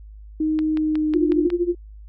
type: tone with pitch glide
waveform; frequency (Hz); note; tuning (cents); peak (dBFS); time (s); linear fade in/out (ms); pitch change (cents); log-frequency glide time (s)
sine; 311.1 to 304.2; D#4 to D#4; 0 to -39; -18; 0.4-1.47; 5; -39; 0.73-1.28
type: click train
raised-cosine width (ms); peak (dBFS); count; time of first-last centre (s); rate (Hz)
0.3; -18; 6; 0.59-1.502; 5.48
type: tone with tremolo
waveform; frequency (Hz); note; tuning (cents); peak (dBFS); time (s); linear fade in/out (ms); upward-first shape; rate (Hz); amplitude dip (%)
sine; 349.2; F4; 0; -15; 1.14-1.75; 10; sine; 13; 85
effects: added 52 Hz sine -38 dBFS peak until 2.08 s